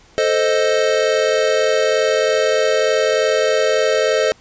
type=chord; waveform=square; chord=A diminished; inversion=none; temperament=equal; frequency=440 / 523.3 / 622.3 Hz; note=A4 / C5 / Eb5; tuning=0 / 0 / 0 cents; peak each=-19 dBFS; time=0.18-4.32 s; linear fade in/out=0 ms; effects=pink hiss -49 dBFS RMS until 4.4 s + resampled to 16000 Hz